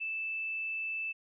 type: tone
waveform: sine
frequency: 2637 Hz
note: E7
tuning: in tune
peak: -33 dBFS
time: 0-1.13 s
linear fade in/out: 20 ms
effects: none